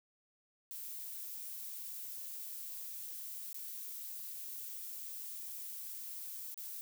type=noise with dropouts; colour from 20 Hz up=violet; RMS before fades=-45 dBFS; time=0.71-6.81 s; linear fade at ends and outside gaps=0 ms; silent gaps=3.529-3.544 / 6.543-6.577 s; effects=none